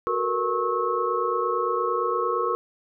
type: tone cluster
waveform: sine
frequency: 370.3 / 447.3 / 476 / 1094 / 1297 Hz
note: F#4 / A4 / A#4 / C#6 / E6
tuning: +1 / +28 / +36 / -23 / -28 cents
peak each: -30 / -32 / -27 / -26 / -30 dBFS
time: 0.07-2.55 s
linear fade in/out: 0 ms
effects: none